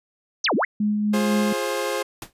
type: exponential two-way sweep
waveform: sine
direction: down then up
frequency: 6645 to 185 to 2314 Hz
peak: -18 dBFS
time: 0.44-0.65 s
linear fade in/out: 5 ms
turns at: 0.55 s
type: tone with tremolo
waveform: sine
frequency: 209.6 Hz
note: G#3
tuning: 16 cents sharp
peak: -18 dBFS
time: 0.8-1.53 s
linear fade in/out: 5 ms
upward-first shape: sine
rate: 4 Hz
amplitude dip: 25%
type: chord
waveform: sawtooth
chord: F minor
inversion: none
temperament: equal with one note detuned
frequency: 349.2 / 415.3 / 530.2 Hz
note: F4 / Ab4 / C5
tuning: 0 / 0 / +23 cents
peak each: -27 / -24 / -22 dBFS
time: 1.13-2.03 s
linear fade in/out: 10 ms
type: noise with exponential decay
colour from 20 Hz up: pink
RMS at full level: -30 dBFS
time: 2.22-2.33 s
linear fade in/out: 2 ms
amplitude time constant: 22 ms
effects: resampled to 32000 Hz